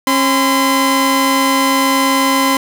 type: tone pair together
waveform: sawtooth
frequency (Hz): 270.9 / 1022.8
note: C#4 / C6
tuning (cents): -40 / -40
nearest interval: octave + major seventh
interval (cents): 2300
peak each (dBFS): -10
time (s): 0.07-2.57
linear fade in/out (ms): 2
effects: none